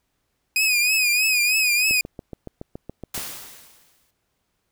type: tone with vibrato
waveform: sawtooth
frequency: 2489 Hz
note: D#7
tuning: in tune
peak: -14 dBFS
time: 0.56-2.01 s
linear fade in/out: 2 ms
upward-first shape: triangle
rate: 3.2 Hz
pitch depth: 88 cents each way
type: click train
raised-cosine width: 2 ms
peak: -20 dBFS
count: 10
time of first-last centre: 1.91-3.178 s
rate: 7.1 Hz
type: noise with exponential decay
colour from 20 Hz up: white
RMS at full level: -28 dBFS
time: 3.14-4.11 s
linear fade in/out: 5 ms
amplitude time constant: 210 ms
effects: pink hiss -73 dBFS RMS until 4.71 s